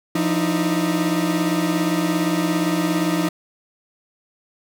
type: tone cluster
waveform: 40% pulse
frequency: 174.1 / 302.9 / 320.3 Hz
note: F3 / D#4 / E4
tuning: -5 / -46 / -50 cents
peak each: -22 dBFS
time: 0.15-3.29 s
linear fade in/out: 5 ms
effects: none